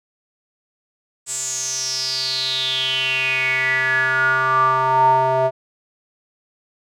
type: tone with band-pass filter sweep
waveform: square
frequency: 130.81 Hz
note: C3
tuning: in tune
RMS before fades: -19 dBFS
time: 1.26-5.51 s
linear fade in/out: 50 ms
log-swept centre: 7900 to 710 Hz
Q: 8.7
effects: none